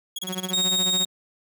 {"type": "tone bursts", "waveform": "sawtooth", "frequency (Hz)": 3322, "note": "G#7", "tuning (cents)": 0, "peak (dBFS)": -25, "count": 7, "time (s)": [0.16, 0.511], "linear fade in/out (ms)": 5, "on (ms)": 27, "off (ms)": 27}
{"type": "tone with tremolo", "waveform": "sawtooth", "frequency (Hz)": 185, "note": "F#3", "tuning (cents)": 0, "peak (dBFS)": -23, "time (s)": [0.22, 1.06], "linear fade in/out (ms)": 50, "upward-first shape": "sine", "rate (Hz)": 14, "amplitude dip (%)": 75}
{"type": "tone", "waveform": "30% pulse", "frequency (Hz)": 3729, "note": "A#7", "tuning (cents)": 0, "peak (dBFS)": -18, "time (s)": [0.53, 1.05], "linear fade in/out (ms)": 5}
{"effects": []}